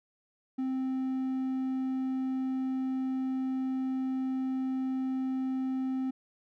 triangle tone, 261.6 Hz, C4, in tune, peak -27 dBFS, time 0.58-6.11 s, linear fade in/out 10 ms, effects none

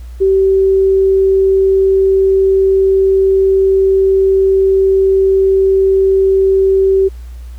sine tone, 385.3 Hz, G4, 30 cents flat, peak -7 dBFS, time 0.2-7.09 s, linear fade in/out 20 ms, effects added 60 Hz sine -26 dBFS peak until 7.58 s + pink hiss -48 dBFS RMS until 7.58 s

